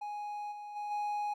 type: tone with level steps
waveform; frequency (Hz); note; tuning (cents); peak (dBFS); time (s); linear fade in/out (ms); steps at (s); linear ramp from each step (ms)
triangle; 830.6; G#5; 0; -35 / -40 / -34 / -30; 0.01-1.34; 10; 0.51 / 0.75 / 0.9; 20
effects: none